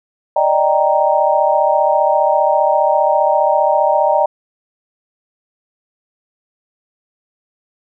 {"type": "chord", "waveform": "sine", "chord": "Eb major seventh", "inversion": "third", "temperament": "equal", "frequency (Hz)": [587.3, 622.3, 784, 932.3], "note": ["D5", "Eb5", "G5", "Bb5"], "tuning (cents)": [0, 0, 0, 0], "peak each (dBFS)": -16, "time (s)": [0.36, 4.26], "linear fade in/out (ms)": 5, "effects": []}